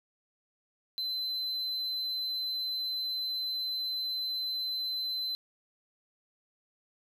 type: tone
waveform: triangle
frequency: 4054 Hz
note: B7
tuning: 45 cents sharp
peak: -30 dBFS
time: 0.98-5.35 s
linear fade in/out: 0 ms
effects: none